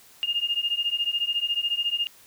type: beating tone pair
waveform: sine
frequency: 2822 / 2836 Hz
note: F7 / F7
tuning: +17 / +26 cents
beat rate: 14 Hz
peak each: -27 / -26 dBFS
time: 0.23-2.07 s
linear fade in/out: 0 ms
effects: white hiss -53 dBFS RMS until 2.26 s